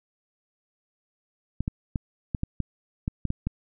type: clicks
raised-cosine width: 5 ms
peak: -14 dBFS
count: 10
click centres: 1.606 / 1.679 / 1.958 / 2.348 / 2.434 / 2.603 / 3.079 / 3.253 / 3.304 / 3.47 s
effects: none